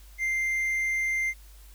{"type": "tone", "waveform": "triangle", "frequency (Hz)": 2093, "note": "C7", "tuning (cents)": 0, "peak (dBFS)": -23, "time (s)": [0.18, 1.34], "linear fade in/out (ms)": 50, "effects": ["added 50 Hz sine -47 dBFS peak until 1.74 s", "white hiss -57 dBFS RMS until 1.74 s"]}